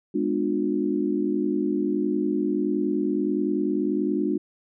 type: chord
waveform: sine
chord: G# diminished seventh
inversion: none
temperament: just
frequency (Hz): 207.7 / 249.2 / 299 / 358.8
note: G#3 / B3 / D4 / F4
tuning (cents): 0 / +16 / +31 / +47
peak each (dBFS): -28 / -30 / -25 / -27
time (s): 0.14-4.38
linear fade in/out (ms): 10
effects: none